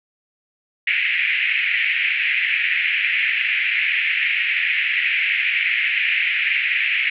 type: band-pass noise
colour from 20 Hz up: white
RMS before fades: -20 dBFS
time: 0.87-7.1 s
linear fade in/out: 5 ms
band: 1900 to 2600 Hz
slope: 48 dB/octave
effects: none